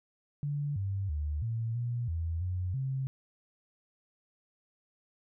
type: tone with pitch steps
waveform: sine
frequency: 144.7 / 97.9 / 74.7 / 113.9 / 119.9 / 82.7 / 90.9 / 133.3 Hz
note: D3 / G2 / D2 / A#2 / A#2 / E2 / F#2 / C3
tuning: -25 / -2 / +30 / -40 / +49 / +6 / -30 / +33 cents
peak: -30 dBFS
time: 0.43-3.07 s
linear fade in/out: 0 ms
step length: 330 ms
effects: none